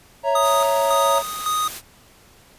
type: chord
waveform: triangle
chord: A# diminished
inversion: first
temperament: equal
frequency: 554.4 / 659.3 / 932.3 Hz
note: C#5 / E5 / A#5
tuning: 0 / 0 / 0 cents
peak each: -18 / -22 / -19 dBFS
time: 0.23-1.23 s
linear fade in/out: 50 ms
type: tone with tremolo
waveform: square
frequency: 1244.5 Hz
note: D#6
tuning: in tune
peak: -20 dBFS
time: 0.35-1.68 s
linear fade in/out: 5 ms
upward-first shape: square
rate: 1.8 Hz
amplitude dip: 65%
type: noise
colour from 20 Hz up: white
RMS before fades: -33 dBFS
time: 0.41-1.82 s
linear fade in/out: 50 ms
effects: pink hiss -51 dBFS RMS until 2.58 s + resampled to 32000 Hz